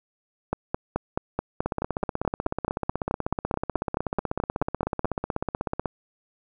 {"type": "two click trains", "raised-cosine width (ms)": 1, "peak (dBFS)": [-12, -10], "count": [69, 22], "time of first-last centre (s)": [[1.66, 5.858], [0.53, 5.046]], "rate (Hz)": [16.2, 4.65], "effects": []}